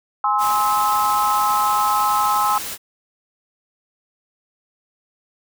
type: chord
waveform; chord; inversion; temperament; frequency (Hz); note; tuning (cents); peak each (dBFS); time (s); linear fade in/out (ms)
sine; Ab augmented; none; equal with one note detuned; 830.6 / 1046.5 / 1293.6; Ab5 / C6 / E6; 0 / 0 / -33; -20; 0.24-2.58; 2
type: noise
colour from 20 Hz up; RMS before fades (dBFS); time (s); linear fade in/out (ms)
white; -29; 0.38-2.78; 50
effects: none